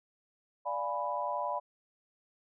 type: chord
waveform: sine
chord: D diminished seventh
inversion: none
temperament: equal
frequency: 587.3 / 698.5 / 830.6 / 987.8 Hz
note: D5 / F5 / Ab5 / Cb6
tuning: 0 / 0 / 0 / 0 cents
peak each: -37 / -39 / -39 / -34 dBFS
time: 0.65-1.6 s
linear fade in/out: 20 ms
effects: none